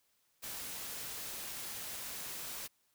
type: noise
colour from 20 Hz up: white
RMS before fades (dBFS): -43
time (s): 0.42-2.68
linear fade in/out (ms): 20
effects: white hiss -75 dBFS RMS until 2.94 s